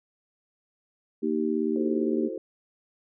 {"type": "harmonic tone", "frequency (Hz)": 77.78, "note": "D#2", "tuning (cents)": 0, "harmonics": [3, 4, 5], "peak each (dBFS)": [-28, -28, -28], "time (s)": [1.22, 2.29], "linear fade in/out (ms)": 20}
{"type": "chord", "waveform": "sine", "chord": "F# half-diminished seventh", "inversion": "third", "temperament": "equal", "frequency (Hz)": [329.6, 370, 440, 523.3], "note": ["E4", "F#4", "A4", "C5"], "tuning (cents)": [0, 0, 0, 0], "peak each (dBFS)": -37, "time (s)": [1.76, 2.38], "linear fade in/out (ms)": 2}
{"effects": []}